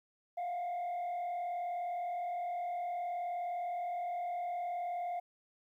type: tone with frequency modulation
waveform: sine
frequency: 706 Hz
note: F5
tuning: 19 cents sharp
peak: -32 dBFS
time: 0.37-5.2 s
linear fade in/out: 10 ms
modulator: 39.4 Hz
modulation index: 0.51
effects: tanh soft clip ceiling -34 dBFS + 12-bit